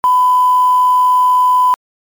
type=tone with quantisation; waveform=sine; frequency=1001 Hz; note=B5; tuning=23 cents sharp; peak=-7 dBFS; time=0.04-1.74 s; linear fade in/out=0 ms; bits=5; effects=MP3 96 kbps